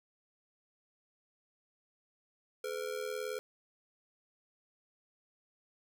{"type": "ring-modulated tone", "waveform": "square", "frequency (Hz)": 466.2, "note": "A#4", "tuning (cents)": 0, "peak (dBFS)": -34, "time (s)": [2.64, 3.39], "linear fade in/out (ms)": 0, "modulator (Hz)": 39.5, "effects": []}